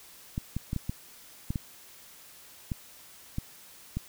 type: clicks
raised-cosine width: 5 ms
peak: -18 dBFS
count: 10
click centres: 0.379 / 0.566 / 0.731 / 0.763 / 0.895 / 1.505 / 1.558 / 2.718 / 3.384 / 3.97 s
effects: white hiss -52 dBFS RMS until 4.08 s